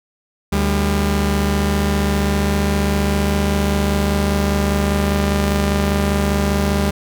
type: tone pair together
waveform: sawtooth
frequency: 75.1 / 200.3 Hz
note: D2 / G3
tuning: +39 / +38 cents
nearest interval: octave + perfect fourth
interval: 1699 cents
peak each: -14 dBFS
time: 0.52-6.91 s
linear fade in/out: 10 ms
effects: none